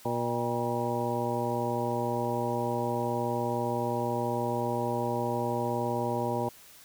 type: harmonic tone with a mistuned harmonic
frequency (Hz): 119.6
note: A#2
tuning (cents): +45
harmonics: 1 / 2 / 3 / 4 / 5 / 7 / 8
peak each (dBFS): -35 / -35 / -35 / -35 / -35 / -35 / -35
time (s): 0.05-6.49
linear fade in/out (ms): 5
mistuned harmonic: 7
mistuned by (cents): -69
effects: white hiss -53 dBFS RMS until 6.84 s